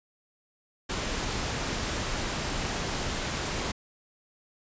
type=noise; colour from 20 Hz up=pink; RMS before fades=-31 dBFS; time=0.89-3.72 s; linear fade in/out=10 ms; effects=resampled to 16000 Hz